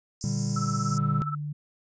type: high-pass noise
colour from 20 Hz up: pink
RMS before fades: -35 dBFS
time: 0.21-0.98 s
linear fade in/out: 0 ms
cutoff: 5000 Hz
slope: 96 dB/octave
type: chord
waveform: triangle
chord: G minor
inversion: first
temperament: just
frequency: 117.6 / 147 / 196 Hz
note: Bb2 / D3 / G3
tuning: +16 / +2 / 0 cents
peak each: -28 dBFS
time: 0.24-1.22 s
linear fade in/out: 0 ms
type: tone with tremolo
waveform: sine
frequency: 1318.5 Hz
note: E6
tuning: in tune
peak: -27 dBFS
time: 0.56-1.35 s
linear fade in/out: 5 ms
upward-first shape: sine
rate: 17 Hz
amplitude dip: 85%
type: tone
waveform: sine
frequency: 147.9 Hz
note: D3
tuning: 13 cents sharp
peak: -30 dBFS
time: 0.78-1.53 s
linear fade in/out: 10 ms
effects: resampled to 16000 Hz